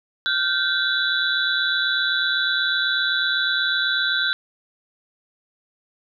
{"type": "tone cluster", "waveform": "sine", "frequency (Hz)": [1418, 1546, 3469, 3767, 3938], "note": ["F6", "G6", "A7", "A#7", "B7"], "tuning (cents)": [26, -24, -25, 17, -6], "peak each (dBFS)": [-27, -22, -27, -31, -25], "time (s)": [0.26, 4.33], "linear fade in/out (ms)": 0, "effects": []}